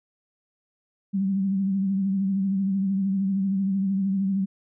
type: tone with vibrato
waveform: sine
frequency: 194.1 Hz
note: G3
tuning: 17 cents flat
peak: -21 dBFS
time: 1.13-4.46 s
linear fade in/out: 20 ms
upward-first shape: triangle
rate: 13 Hz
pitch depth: 57 cents each way
effects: none